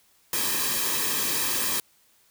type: noise with comb filter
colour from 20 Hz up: white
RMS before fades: -26 dBFS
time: 0.33-1.8 s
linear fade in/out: 2 ms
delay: 1.4 ms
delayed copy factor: -0.7
effects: white hiss -62 dBFS RMS until 2.3 s